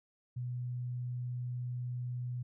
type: tone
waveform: sine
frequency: 123.47 Hz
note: B2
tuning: in tune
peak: -35 dBFS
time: 0.36-2.43 s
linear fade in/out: 10 ms
effects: none